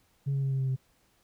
sine tone with pitch steps, 138.8 / 137.21 / 135.63 / 134.07 / 132.53 / 131.01 Hz, C#3 / C#3 / C#3 / C3 / C3 / C3, +3 / -17 / -37 / +43 / +23 / +3 cents, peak -24 dBFS, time 0.26-0.764 s, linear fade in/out 20 ms, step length 84 ms, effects tanh soft clip ceiling -24 dBFS + pink hiss -68 dBFS RMS until 1.23 s

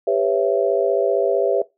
sine chord, C# half-diminished seventh, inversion second, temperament just, 399.1 / 498.9 / 554.4 / 665.2 Hz, G4 / B4 / C#5 / E5, +31 / +17 / 0 / +16 cents, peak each -21 dBFS, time 0.07-1.62 s, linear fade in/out 5 ms, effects noise-tail reverb RT60 0.2 s tail -19 dB re dry

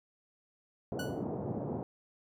pink band-pass noise, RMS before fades -37 dBFS, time 0.92-1.83 s, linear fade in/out 0 ms, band 110 to 710 Hz, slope 24 dB/octave
sawtooth tone with exponential decay, 1477 Hz, F#6, 3 cents flat, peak -33 dBFS, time 0.99-1.24 s, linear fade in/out 5 ms, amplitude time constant 54 ms
effects none

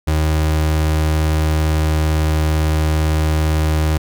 35% pulse tone, 77.78 Hz, D#2, in tune, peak -12 dBFS, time 0.07-3.98 s, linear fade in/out 10 ms, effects none

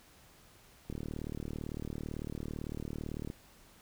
click train, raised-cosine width 3 ms, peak -26 dBFS, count 92, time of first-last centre 0.9-3.301 s, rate 37.9 Hz, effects pink hiss -60 dBFS RMS until 3.81 s

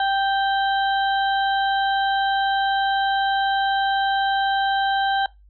harmonic tone, 784 Hz, G5, in tune, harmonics 1 / 2 / 4 / 5, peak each -19 / -25 / -31 / -33 dBFS, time 0-5.26 s, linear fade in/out 2 ms, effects noise-tail reverb RT60 0.2 s tail -20 dB re dry + added 50 Hz sine -48 dBFS peak until 5.49 s

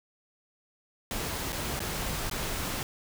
pink noise with dropouts, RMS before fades -33 dBFS, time 1.11-2.83 s, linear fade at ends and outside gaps 1 ms, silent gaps 1.522-1.528 / 1.793-1.803 / 2.298-2.312 s, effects none

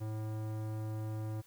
sine tone with tanh clipping, 108.6 Hz, A2, 22 cents flat, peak -38 dBFS, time 0-1.42 s, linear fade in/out 20 ms, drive 18 dB, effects white hiss -64 dBFS RMS until 1.46 s

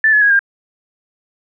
sine tone with pitch steps, 1760 / 1706 / 1653.6 / 1602.8 Hz, A6 / G#6 / G#6 / G6, 0 / +46 / -8 / +38 cents, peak -8 dBFS, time 0.04-0.392 s, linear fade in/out 2 ms, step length 88 ms, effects none

